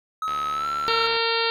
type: tone with pitch glide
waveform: triangle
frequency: 1280 to 1346 Hz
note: D#6 to E6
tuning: +49 to +36 cents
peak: -22 dBFS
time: 0.22-1.07 s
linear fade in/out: 2 ms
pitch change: +87 cents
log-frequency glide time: 0.51-0.67 s
type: click train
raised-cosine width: 0.3 ms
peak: -19 dBFS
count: 66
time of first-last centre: 0.28-1.167 s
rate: 73.3 Hz
type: harmonic tone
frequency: 458.4 Hz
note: A#4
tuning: 29 cents flat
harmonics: 1 / 2 / 3 / 4 / 5 / 6 / 7 / 8 / 9 / 10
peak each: -26 / -29 / -28 / -32 / -33 / -30 / -32 / -31 / -30 / -31 dBFS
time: 0.88-1.5 s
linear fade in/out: 0 ms
effects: none